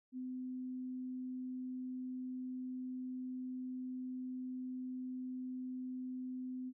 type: tone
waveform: sine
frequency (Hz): 255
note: C4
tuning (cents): -44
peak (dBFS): -40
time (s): 0.12-6.73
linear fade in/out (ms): 50
effects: none